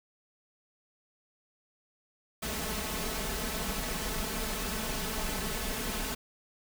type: noise with comb filter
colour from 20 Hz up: pink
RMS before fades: -34 dBFS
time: 2.42-6.15 s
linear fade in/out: 10 ms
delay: 4.6 ms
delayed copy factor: +0.85
effects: none